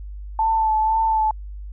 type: tone with vibrato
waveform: sine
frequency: 880 Hz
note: A5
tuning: in tune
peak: -16 dBFS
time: 0.39-1.31 s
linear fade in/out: 2 ms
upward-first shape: sine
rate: 2 Hz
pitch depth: 25 cents each way
effects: added 50 Hz sine -31 dBFS peak until 1.72 s